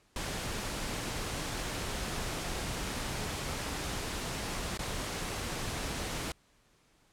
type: noise with dropouts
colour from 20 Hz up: pink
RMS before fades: -36 dBFS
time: 0.16-6.32 s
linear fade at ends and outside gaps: 2 ms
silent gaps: 4.775-4.791 s
effects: pink hiss -67 dBFS RMS until 7.12 s + low-pass 10000 Hz 12 dB/octave